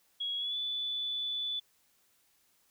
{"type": "tone with pitch glide", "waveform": "sine", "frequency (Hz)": [3322, 3475], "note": ["G#7", "A7"], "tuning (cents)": [0, -22], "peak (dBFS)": -32, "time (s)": [0.2, 1.6], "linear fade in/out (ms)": 10, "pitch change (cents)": 78, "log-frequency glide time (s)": [0.37, 0.57], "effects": ["white hiss -70 dBFS RMS until 2.7 s"]}